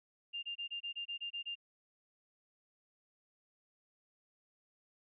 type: tone bursts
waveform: sine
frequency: 2800 Hz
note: F7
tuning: 4 cents sharp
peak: -38 dBFS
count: 10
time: 0.33-1.555 s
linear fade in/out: 20 ms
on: 100 ms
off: 25 ms
effects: none